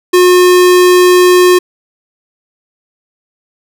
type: tone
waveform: square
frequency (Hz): 360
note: F#4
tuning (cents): -47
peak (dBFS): -4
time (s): 0.13-1.59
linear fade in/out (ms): 10
effects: none